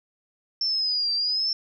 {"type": "linear two-way sweep", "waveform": "sine", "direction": "down then up", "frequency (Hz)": [5390, 4657, 5390], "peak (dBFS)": -22, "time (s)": [0.61, 1.53], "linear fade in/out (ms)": 2, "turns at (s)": 1.14, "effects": []}